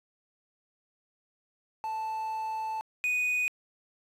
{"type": "tone pair in turn", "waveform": "triangle", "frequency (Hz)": [878, 2483], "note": ["A5", "D#7"], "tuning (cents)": [-4, -4], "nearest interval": "octave + tritone", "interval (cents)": 1800, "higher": "second", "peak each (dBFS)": [-29, -24], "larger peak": "second", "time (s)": [[1.84, 2.81], [3.04, 3.48]], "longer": "first", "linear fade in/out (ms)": 0, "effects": ["resampled to 32000 Hz", "9-bit"]}